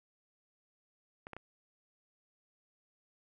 clicks, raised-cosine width 0.5 ms, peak -29 dBFS, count 3, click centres 1.269 / 1.333 / 1.366 s, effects none

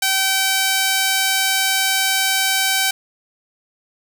sawtooth tone with high-pass filter, 770 Hz, G5, 31 cents flat, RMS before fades -18 dBFS, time 0.02-2.91 s, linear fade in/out 5 ms, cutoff 1700 Hz, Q 0.52, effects none

